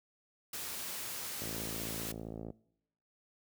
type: noise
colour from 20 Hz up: white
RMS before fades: -41 dBFS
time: 0.53-2.12 s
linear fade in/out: 5 ms
type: click train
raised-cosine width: 2 ms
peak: -29 dBFS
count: 61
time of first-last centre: 1.42-2.503 s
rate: 55.4 Hz
effects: noise-tail reverb RT60 0.8 s tail -22 dB re dry + high-pass 60 Hz 12 dB/octave